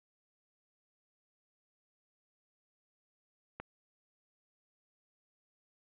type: click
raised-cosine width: 0.5 ms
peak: -26 dBFS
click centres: 3.6 s
effects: resampled to 8000 Hz